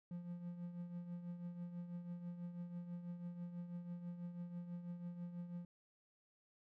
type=tone with tremolo; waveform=triangle; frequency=174.61 Hz; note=F3; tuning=in tune; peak=-40 dBFS; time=0.11-5.65 s; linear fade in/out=2 ms; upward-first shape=triangle; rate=6.1 Hz; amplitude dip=65%; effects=none